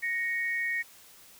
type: tone pair together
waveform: sine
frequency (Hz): 1869.9 / 2217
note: A#6 / C#7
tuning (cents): +5 / 0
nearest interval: minor third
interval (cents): 295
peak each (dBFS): -29 / -33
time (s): 0.02-0.83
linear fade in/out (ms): 20
effects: white hiss -54 dBFS RMS until 1.39 s